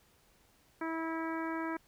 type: harmonic tone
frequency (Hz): 325.2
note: E4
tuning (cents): -23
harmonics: 1 / 2 / 3 / 4 / 5 / 6 / 7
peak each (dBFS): -36 / -44 / -41 / -44 / -44 / -49 / -50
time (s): 0.81-1.77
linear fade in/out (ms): 5
effects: pink hiss -67 dBFS RMS until 1.87 s